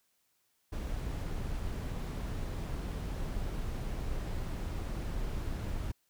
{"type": "noise", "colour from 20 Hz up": "brown", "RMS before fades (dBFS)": -36, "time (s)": [0.72, 5.92], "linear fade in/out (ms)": 10, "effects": ["white hiss -75 dBFS RMS until 6.09 s"]}